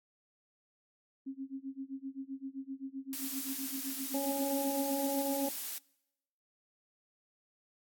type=tone with tremolo; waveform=sine; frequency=269.2 Hz; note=C4; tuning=49 cents sharp; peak=-36 dBFS; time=1.26-5.48 s; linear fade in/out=10 ms; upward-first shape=sine; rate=7.7 Hz; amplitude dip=95%
type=noise; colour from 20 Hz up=blue; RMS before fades=-39 dBFS; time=3.13-5.78 s; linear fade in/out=0 ms
type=harmonic tone; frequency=277.2 Hz; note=C#4; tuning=in tune; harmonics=1 / 2 / 3; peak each=-36 / -36 / -40 dBFS; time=4.14-5.49 s; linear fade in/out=5 ms
effects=noise-tail reverb RT60 0.9 s tail -25 dB re dry + AAC 64 kbps